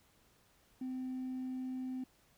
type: tone with hard clipping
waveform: triangle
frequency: 257.3 Hz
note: C4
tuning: 29 cents flat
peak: -37 dBFS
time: 0.81-2.04 s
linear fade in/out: 5 ms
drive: 2 dB
effects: pink hiss -69 dBFS RMS until 2.37 s